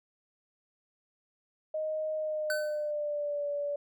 sine tone with pitch glide, 622.3 to 577.3 Hz, D#5 to D5, 0 to -30 cents, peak -30 dBFS, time 1.74-3.76 s, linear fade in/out 5 ms, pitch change -130 cents, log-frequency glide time 2.15-3.48 s
square tone with exponential decay, 1518 Hz, F#6, 44 cents sharp, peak -29 dBFS, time 2.5-2.91 s, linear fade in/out 1 ms, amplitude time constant 88 ms
effects none

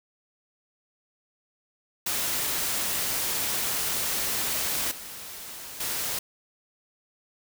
white noise with level steps, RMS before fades -28 / -40 / -30 dBFS, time 2.06-6.19 s, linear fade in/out 5 ms, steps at 4.91 / 5.8 s, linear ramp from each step 5 ms, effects none

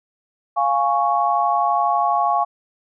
sine chord, Db major, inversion first, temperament equal, 698.5 / 830.6 / 1108.7 Hz, F5 / Ab5 / Db6, 0 / 0 / 0 cents, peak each -20 dBFS, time 0.56-2.45 s, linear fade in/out 20 ms, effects none

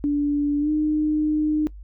sine tone with pitch glide, 290 to 304.9 Hz, D4 to D#4, -22 to -35 cents, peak -18 dBFS, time 0.04-1.67 s, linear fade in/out 0 ms, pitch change +87 cents, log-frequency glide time 0.6-0.7 s, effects noise-tail reverb RT60 0.1 s tail -20 dB re dry + added 50 Hz sine -37 dBFS peak until 1.83 s

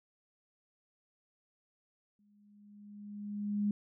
sine tone with exponential growth, 205.9 Hz, G#3, 15 cents flat, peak -27 dBFS, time 2.19-3.71 s, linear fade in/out 2 ms, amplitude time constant 330 ms, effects none

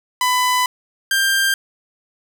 sawtooth tone pair in turn, 1000 / 1587.4 Hz, B5 / G6, +21 / +21 cents, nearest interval minor sixth, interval 800 cents, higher second, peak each -11 dBFS, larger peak neither, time 0.21-0.66 / 1.11-1.54 s, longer first, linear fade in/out 2 ms, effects none

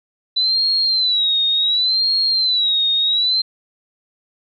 sine tone with vibrato, 3977 Hz, B7, 11 cents sharp, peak -14 dBFS, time 0.36-3.42 s, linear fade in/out 10 ms, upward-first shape sine, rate 0.69 Hz, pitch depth 120 cents each way, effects none

